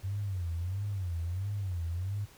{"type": "tone with vibrato", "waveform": "sine", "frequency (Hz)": 92.4, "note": "F#2", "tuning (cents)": -2, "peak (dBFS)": -31, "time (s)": [0.03, 2.26], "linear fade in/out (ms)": 20, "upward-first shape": "sine", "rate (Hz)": 1.5, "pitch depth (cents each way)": 180, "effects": ["pink hiss -57 dBFS RMS until 2.37 s"]}